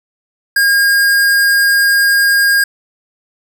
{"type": "tone", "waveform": "square", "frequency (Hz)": 1621, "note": "G#6", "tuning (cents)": -42, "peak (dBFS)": -9, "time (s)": [0.56, 2.64], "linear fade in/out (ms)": 5, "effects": []}